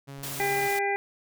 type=tone; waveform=sawtooth; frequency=138.59 Hz; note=C#3; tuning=in tune; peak=-35 dBFS; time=0.07-0.69 s; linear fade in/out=20 ms
type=noise with exponential decay; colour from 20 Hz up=brown; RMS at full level=-43 dBFS; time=0.18-0.26 s; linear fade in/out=2 ms; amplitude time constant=17 ms
type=noise; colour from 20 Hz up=white; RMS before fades=-36 dBFS; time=0.23-0.79 s; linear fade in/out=2 ms
type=harmonic tone; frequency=400.2 Hz; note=G4; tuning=36 cents sharp; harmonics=1 / 2 / 4 / 5 / 6; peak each=-29 / -28 / -37 / -30 / -35 dBFS; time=0.4-0.96 s; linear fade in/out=0 ms
effects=none